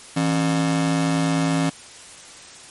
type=ring-modulated tone; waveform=45% pulse; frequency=218.6 Hz; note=A3; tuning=11 cents flat; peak=-15 dBFS; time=0.16-1.7 s; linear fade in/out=10 ms; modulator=54.7 Hz; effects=white hiss -42 dBFS RMS until 2.7 s + MP3 48 kbps